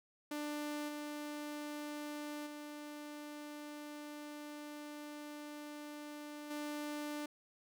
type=tone with level steps; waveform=sawtooth; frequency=296.3 Hz; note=D4; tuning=15 cents sharp; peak=-35 / -38 / -42 / -36 dBFS; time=0.31-7.26 s; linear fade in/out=5 ms; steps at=0.88 / 2.46 / 6.5 s; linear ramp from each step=10 ms; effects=none